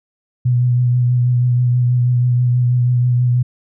sine tone with vibrato, 123.3 Hz, B2, 2 cents flat, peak -11 dBFS, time 0.45-3.43 s, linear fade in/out 10 ms, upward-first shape triangle, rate 6.2 Hz, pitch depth 27 cents each way, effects none

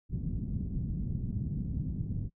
white low-pass noise, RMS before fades -34 dBFS, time 0.09-2.3 s, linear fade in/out 50 ms, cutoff 190 Hz, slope 24 dB/octave, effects noise-tail reverb RT60 0.1 s tail -26 dB re dry

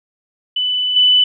sine tone with level steps, 2992 Hz, F#7, 19 cents sharp, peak -15 / -8 dBFS, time 0.56-1.24 s, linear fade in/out 5 ms, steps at 0.96 s, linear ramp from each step 5 ms, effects none

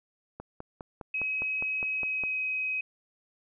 click train, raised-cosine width 1 ms, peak -25 dBFS, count 10, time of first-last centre 0.4-2.237 s, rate 4.9 Hz
sine tone with pitch glide, 2546 to 2530 Hz, D#7 to D#7, +39 to +28 cents, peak -28 dBFS, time 1.14-2.81 s, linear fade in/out 5 ms, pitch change -11 cents, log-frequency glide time 1.93-2.38 s
effects none

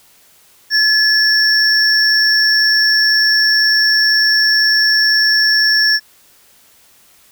triangle tone pair together, 1716 / 5454 Hz, A6 / F8, -44 / -42 cents, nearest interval octave + minor sixth, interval 2002 cents, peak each -11 dBFS, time 0.7-6 s, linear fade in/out 50 ms, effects white hiss -49 dBFS RMS until 7.31 s

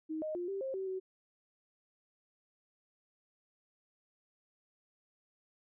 sine tone with pitch steps, 314.7 / 620 / 352.5 / 391.6 / 532 / 382.6 / 376.2 Hz, D#4 / D#5 / F4 / G4 / C5 / G4 / F#4, +20 / -6 / +16 / -2 / +29 / -42 / +29 cents, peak -35 dBFS, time 0.09-1 s, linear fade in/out 20 ms, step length 130 ms, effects none

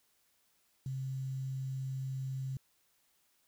sine tone with quantisation, 132.8 Hz, C3, 26 cents sharp, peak -35 dBFS, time 0.86-2.57 s, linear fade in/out 2 ms, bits 10, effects white hiss -73 dBFS RMS until 3.47 s

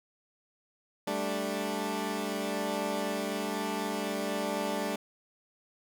15% pulse chord, G suspended second, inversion none, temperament equal, 196 / 220 / 293.7 Hz, G3 / A3 / D4, 0 / 0 / 0 cents, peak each -29 dBFS, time 1.07-4.96 s, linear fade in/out 5 ms, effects none

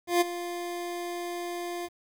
25% pulse tone with ADSR envelope, 349.2 Hz, F4, in tune, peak -15 dBFS, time 0.07-1.89 s, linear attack 140 ms, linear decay 19 ms, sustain -14 dB, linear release 41 ms, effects 9-bit

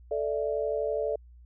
sine chord, A suspended fourth, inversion none, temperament equal, 440 / 587.3 / 659.3 Hz, A4 / D5 / E5, 0 / 0 / 0 cents, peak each -30 / -30 / -34 dBFS, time 0.11-1.16 s, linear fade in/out 5 ms, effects added 60 Hz sine -49 dBFS peak until 1.45 s

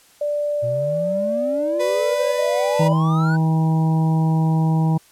sine tone, 587.3 Hz, D5, in tune, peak -19 dBFS, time 0.21-2.93 s, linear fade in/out 5 ms
triangle exponential sweep, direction up, 116.54 to 1521 Hz, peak -23 dBFS, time 0.62-3.37 s, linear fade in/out 20 ms
35% pulse tone with pitch glide, 495.7 to 492.6 Hz, B4 to B4, +6 to -5 cents, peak -20 dBFS, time 1.79-2.89 s, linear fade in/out 20 ms, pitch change -11 cents, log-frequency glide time 2.37-2.51 s
harmonic tone, 160 Hz, D#3, 49 cents sharp, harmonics 1 / 2 / 3 / 4 / 5 / 6, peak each -15 / -28 / -35 / -37 / -30 / -32 dBFS, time 2.79-4.98 s, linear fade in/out 10 ms
effects white hiss -52 dBFS RMS until 5.11 s + low-pass 12000 Hz 12 dB/octave

